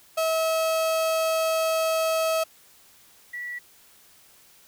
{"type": "tone pair in turn", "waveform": ["35% pulse", "sine"], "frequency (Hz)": [645, 1946.3], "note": ["E5", "B6"], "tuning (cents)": [-38, -26], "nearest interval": "octave + perfect fifth", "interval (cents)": 1912, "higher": "second", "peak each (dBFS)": [-20, -31], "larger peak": "first", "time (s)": [[0.17, 2.44], [3.33, 3.59]], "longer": "first", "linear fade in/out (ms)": 10, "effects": ["white hiss -55 dBFS RMS until 4.67 s"]}